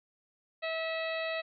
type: harmonic tone with a mistuned harmonic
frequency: 648 Hz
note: E5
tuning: 30 cents flat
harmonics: 1 / 2 / 3 / 4 / 5 / 6 / 7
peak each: -34 / -43 / -39 / -40 / -49 / -43 / -52 dBFS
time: 0.62-1.42 s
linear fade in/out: 20 ms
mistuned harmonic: 7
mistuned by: -46 cents
effects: none